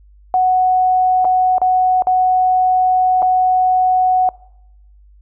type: tone with dropouts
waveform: sine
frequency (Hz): 740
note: F#5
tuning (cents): 0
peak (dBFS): -10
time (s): 0.34-4.29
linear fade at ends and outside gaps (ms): 1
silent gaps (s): 1.246-1.251 / 1.582-1.616 / 2.022-2.07 / 3.221-3.226
effects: noise-tail reverb RT60 0.8 s tail -22 dB re dry + added 50 Hz sine -43 dBFS peak until 5.21 s